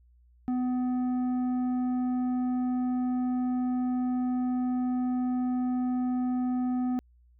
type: tone with tanh clipping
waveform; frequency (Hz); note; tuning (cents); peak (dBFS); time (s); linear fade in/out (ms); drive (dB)
sine; 250.8; B3; +27; -27; 0.48-6.99; 0; 8
effects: added 60 Hz sine -57 dBFS peak until 7.39 s